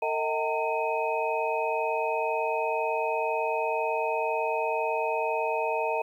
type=tone cluster; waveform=sine; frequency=454 / 634 / 764 / 912 / 2520 Hz; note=A#4 / D#5 / G5 / A#5 / D#7; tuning=-46 / +32 / -45 / -38 / +21 cents; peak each=-31 / -30 / -35 / -30 / -35 dBFS; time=0.02-6.02 s; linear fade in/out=5 ms; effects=10-bit